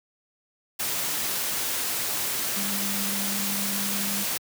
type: tone in noise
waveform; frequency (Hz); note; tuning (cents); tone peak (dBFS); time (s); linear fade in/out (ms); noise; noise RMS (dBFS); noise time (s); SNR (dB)
sine; 199.9; G3; +34; -32; 2.56-4.24; 10; white; -28; 0.79-4.38; -7
effects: high-pass 100 Hz 12 dB/octave